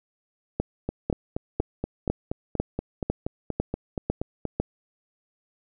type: two click trains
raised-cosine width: 2 ms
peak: -10 / -14 dBFS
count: 9 / 16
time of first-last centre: 0.6-4.6 / 0.89-4.453 s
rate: 2 / 4.21 Hz
effects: none